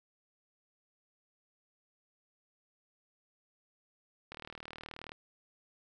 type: click train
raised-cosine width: 0.3 ms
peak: -28 dBFS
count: 32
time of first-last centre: 4.32-5.119 s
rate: 38.8 Hz
effects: none